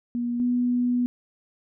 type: tone pair in turn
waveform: sine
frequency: 240 / 245.3 Hz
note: B3 / B3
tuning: -49 / -12 cents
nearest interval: unison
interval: 37 cents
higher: second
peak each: -24 / -20 dBFS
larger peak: second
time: 0.15-0.4 / 0.4-1.06 s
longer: second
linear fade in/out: 0 ms
effects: none